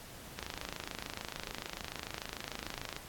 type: click train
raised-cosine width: 0.2 ms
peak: -21 dBFS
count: 70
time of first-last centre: 0.39-2.965 s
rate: 26.8 Hz
effects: pink hiss -50 dBFS RMS until 3.08 s + AAC 64 kbps